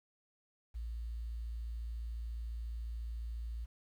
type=tone with quantisation; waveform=sine; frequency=57.1 Hz; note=A#1; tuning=35 cents flat; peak=-38 dBFS; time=0.74-3.66 s; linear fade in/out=20 ms; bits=11; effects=none